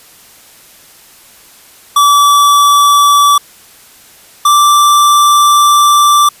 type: tone pair in turn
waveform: square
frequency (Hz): 1154 / 1172.1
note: D6 / D6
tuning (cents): -31 / -4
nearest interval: unison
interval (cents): 27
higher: second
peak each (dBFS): -5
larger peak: neither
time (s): 1.96-3.38 / 4.45-6.29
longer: second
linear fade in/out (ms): 5
effects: white hiss -40 dBFS RMS until 6.4 s + resampled to 32000 Hz